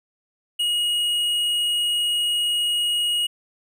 sine tone with tanh clipping, 2887 Hz, F#7, 43 cents flat, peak -21 dBFS, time 0.59-3.27 s, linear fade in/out 10 ms, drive 10 dB, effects none

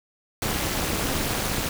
pink noise with amplitude modulation, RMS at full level -22 dBFS, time 0.42-1.69 s, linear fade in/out 2 ms, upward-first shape sine, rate 242 Hz, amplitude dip 100%, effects none

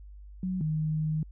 sine tone pair in turn, 185 / 155.57 Hz, F#3 / D#3, 0 / 0 cents, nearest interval minor third, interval 300 cents, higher first, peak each -28 / -26 dBFS, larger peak second, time 0.43-0.61 / 0.61-1.23 s, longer second, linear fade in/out 2 ms, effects added 50 Hz sine -44 dBFS peak until 1.31 s

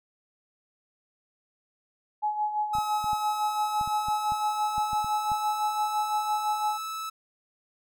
sine tone with tremolo, 845 Hz, G#5, 30 cents sharp, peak -23 dBFS, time 2.22-6.78 s, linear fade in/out 20 ms, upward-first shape sine, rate 5.9 Hz, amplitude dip 60%
45% pulse tone with pitch glide, 1281 to 1306.4 Hz, E6 to E6, -50 to -16 cents, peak -32 dBFS, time 2.73-7.1 s, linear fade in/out 10 ms, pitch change +34 cents, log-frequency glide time 2.89-5.66 s
clicks, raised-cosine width 5 ms, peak -29 dBFS, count 12, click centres 2.752 / 2.785 / 3.043 / 3.132 / 3.812 / 3.876 / 4.085 / 4.321 / 4.781 / 4.932 / 5.045 / 5.318 s
effects none

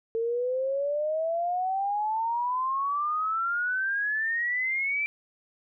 sine exponential sweep, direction up, 449.4 to 2349 Hz, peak -25 dBFS, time 0.15-5.06 s, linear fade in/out 0 ms, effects none

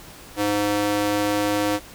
square tone with high-pass filter, 103.2 Hz, G#2, 10 cents flat, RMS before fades -22 dBFS, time 0.36-1.8 s, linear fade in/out 50 ms, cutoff 360 Hz, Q 1.4, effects pink hiss -43 dBFS RMS until 1.94 s

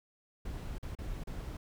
brown noise with dropouts, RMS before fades -40 dBFS, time 0.45-1.57 s, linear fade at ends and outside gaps 5 ms, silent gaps 0.784-0.827 / 0.952-0.986 / 1.238-1.271 s, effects none

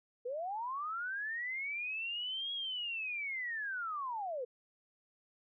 sine linear two-way sweep, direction up then down, 466.2 to 3322 to 466.2 Hz, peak -36 dBFS, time 0.25-4.45 s, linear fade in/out 10 ms, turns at 2.53 s, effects none

